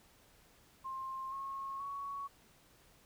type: tone with pitch steps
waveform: sine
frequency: 1059 / 1087.5 / 1116.8 Hz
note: C6 / C#6 / C#6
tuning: +21 / -33 / +13 cents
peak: -39 dBFS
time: 0.84-2.28 s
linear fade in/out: 20 ms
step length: 480 ms
effects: pink hiss -65 dBFS RMS until 3.05 s